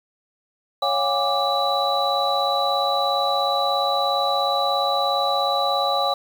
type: tone cluster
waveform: sine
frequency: 557 / 715 / 812 / 1173 / 3943 Hz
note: C#5 / F5 / G#5 / D6 / B7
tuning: +8 / +41 / -39 / -2 / -4 cents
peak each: -25 dBFS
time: 0.82-6.14 s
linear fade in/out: 5 ms
effects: 7-bit